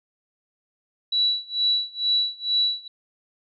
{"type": "tone with tremolo", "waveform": "sine", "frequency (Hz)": 3931, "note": "B7", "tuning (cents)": -9, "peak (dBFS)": -17, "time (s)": [1.12, 2.88], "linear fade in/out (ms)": 5, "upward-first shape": "sine", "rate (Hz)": 2.2, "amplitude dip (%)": 95, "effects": []}